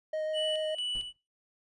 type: tone with vibrato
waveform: triangle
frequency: 622.3 Hz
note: D#5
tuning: in tune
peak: -28 dBFS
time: 0.13-0.75 s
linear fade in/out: 5 ms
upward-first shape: triangle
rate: 6.9 Hz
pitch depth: 9 cents each way
type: tone with tremolo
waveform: triangle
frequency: 2960 Hz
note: F#7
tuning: in tune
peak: -29 dBFS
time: 0.33-1.13 s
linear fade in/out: 50 ms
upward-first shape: square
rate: 2.2 Hz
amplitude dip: 60%
type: noise with exponential decay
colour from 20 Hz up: brown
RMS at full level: -42 dBFS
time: 0.95-1.17 s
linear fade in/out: 2 ms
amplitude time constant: 47 ms
effects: noise-tail reverb RT60 0.3 s tail -24 dB re dry + resampled to 24000 Hz